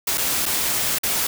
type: noise with dropouts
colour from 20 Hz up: white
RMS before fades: -22 dBFS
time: 0.07-1.27 s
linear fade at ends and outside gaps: 5 ms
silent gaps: 0.175-0.179 / 0.457-0.461 / 0.986-1.033 s
effects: none